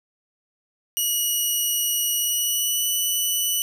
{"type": "tone with pitch glide", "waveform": "10% pulse", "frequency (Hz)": [2910, 2969], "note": ["F#7", "F#7"], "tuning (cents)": [-29, 5], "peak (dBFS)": -13, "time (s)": [0.97, 3.62], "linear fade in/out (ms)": 0, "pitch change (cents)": 34, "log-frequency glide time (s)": [2.18, 2.86], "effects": []}